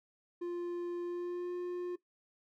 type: tone with pitch glide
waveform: triangle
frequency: 349.2 to 355.5 Hz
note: F4 to F4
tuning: 0 to +31 cents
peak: -33 dBFS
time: 0.41-1.96 s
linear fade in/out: 10 ms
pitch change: +31 cents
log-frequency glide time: 1.03-1.53 s
effects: noise-tail reverb RT60 0.1 s tail -17 dB re dry